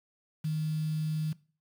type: tone with quantisation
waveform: sine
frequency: 155.56 Hz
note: D#3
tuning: in tune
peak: -28 dBFS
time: 0.44-1.33 s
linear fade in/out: 10 ms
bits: 8
effects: noise-tail reverb RT60 0.4 s tail -20 dB re dry